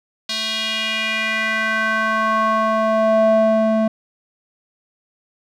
square tone with band-pass filter sweep, 220 Hz, A3, in tune, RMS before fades -18 dBFS, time 0.29-3.88 s, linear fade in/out 5 ms, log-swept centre 4000 to 460 Hz, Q 2.9, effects none

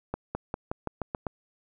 accelerating click train, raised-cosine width 1 ms, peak -16 dBFS, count 8, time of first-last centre 0.14-1.268 s, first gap 210 ms, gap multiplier 0.91, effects none

